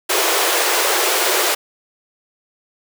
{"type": "high-pass noise", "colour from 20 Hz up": "pink", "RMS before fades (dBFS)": -17, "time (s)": [0.09, 1.55], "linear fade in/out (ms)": 10, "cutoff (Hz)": 340, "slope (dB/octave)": 96, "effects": []}